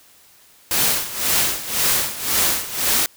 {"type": "noise with tremolo", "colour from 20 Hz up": "white", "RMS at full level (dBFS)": -17, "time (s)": [0.71, 3.06], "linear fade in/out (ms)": 0, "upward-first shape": "sine", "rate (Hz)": 1.9, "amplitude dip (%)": 80, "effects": ["white hiss -51 dBFS RMS until 3.16 s"]}